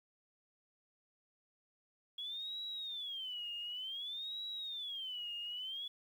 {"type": "tone with vibrato", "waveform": "sine", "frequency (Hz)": 3322, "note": "G#7", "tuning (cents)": 0, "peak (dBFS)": -40, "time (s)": [2.18, 5.88], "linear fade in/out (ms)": 5, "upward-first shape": "sine", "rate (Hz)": 0.55, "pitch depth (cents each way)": 270, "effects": ["11-bit"]}